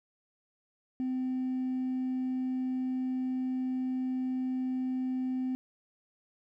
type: tone with hard clipping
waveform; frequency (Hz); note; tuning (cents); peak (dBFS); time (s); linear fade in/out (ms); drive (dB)
triangle; 257; C4; -31; -29; 1-5.55; 0; 2
effects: none